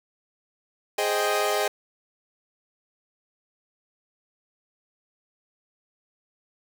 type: chord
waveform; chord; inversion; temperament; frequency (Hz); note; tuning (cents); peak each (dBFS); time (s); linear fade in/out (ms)
sawtooth; Ab major seventh; none; equal; 415.3 / 523.3 / 622.3 / 784; Ab4 / C5 / Eb5 / G5; 0 / 0 / 0 / 0; -23 / -27 / -23 / -25; 0.98-1.68; 5
effects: none